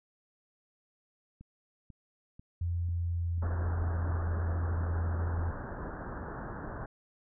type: click train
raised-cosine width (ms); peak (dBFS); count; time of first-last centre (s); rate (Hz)
5; -37; 7; 1.41-4.366; 2.03
type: tone with pitch glide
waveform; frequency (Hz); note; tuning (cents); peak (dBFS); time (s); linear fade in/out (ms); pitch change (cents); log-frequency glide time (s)
sine; 86.2 to 84.38; F2 to E2; -22 to +41; -29; 2.61-5.51; 5; -37; 2.84-4.11
type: low-pass noise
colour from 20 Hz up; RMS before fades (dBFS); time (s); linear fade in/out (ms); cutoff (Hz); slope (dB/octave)
pink; -40; 3.42-6.86; 5; 1700; 96
effects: none